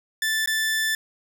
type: tone with dropouts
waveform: sawtooth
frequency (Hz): 1760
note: A6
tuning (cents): 0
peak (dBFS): -18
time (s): 0.22-0.95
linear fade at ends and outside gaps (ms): 2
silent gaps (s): 0.46-0.474
effects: none

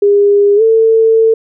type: tone with pitch glide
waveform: sine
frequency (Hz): 405.9 to 447.8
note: G#4 to A4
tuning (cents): -40 to +30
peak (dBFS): -5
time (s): 0.02-1.34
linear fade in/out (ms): 5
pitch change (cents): +170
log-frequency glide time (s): 0.56-0.62
effects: none

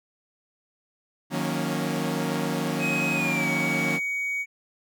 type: chord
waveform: sawtooth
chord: D# minor seventh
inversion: none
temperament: equal with one note detuned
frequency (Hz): 155.56 / 182.03 / 233.1 / 277.2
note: D#3 / F#3 / A#3 / C#4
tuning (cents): 0 / -28 / 0 / 0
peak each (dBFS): -27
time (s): 1.3-4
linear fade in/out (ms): 50
type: tone with pitch glide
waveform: triangle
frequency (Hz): 2526 to 2250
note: D#7 to C#7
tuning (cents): +26 to +25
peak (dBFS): -24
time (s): 2.79-4.46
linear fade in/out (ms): 50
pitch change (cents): -201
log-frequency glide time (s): 3.14-3.51
effects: none

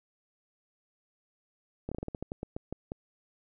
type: slowing click train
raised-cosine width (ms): 2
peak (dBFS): -22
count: 13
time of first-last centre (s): 1.89-2.919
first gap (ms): 26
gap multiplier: 1.2
effects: none

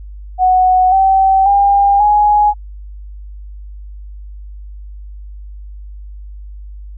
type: tone with pitch steps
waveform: sine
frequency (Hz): 740 / 770.1 / 801.4 / 834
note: F#5 / G5 / G5 / G#5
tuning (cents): 0 / -31 / +38 / +7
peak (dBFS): -7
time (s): 0.38-2.54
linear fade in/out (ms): 50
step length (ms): 540
effects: added 50 Hz sine -28 dBFS peak until 6.97 s

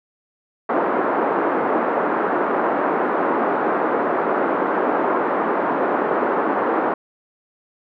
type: band-pass noise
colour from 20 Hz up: pink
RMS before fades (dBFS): -20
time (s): 0.69-6.94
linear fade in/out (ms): 5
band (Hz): 280 to 1400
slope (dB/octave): 24
effects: none

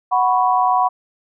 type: chord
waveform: sine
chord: F# suspended fourth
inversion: none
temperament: equal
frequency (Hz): 740 / 987.8 / 1108.7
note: F#5 / B5 / C#6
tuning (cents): 0 / 0 / 0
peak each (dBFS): -16 / -17 / -20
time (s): 0.11-0.89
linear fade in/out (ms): 20
effects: none

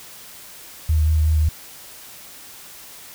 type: tone with vibrato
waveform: sine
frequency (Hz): 77.78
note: D#2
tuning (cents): 0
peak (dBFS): -14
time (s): 0.89-1.49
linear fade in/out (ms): 5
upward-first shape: sine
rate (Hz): 5.4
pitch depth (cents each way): 22
effects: white hiss -41 dBFS RMS until 3.14 s

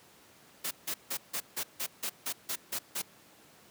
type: noise bursts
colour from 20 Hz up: white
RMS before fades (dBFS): -34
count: 11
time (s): 0.64-3.021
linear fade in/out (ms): 10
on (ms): 71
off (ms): 160
effects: pink hiss -58 dBFS RMS until 3.7 s + high-pass 150 Hz 12 dB/octave

